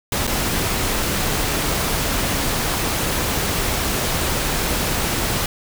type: noise with dropouts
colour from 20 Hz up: pink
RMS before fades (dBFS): -21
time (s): 0.12-5.46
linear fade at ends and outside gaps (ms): 2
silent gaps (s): 0.269-0.275
effects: none